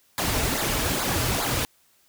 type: noise with flanger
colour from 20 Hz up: pink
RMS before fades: -25 dBFS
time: 0.18-1.65 s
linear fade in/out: 0 ms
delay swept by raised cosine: 0.34 to 5.64 ms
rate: 2.4 Hz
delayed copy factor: -0.75
effects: white hiss -62 dBFS RMS until 2.08 s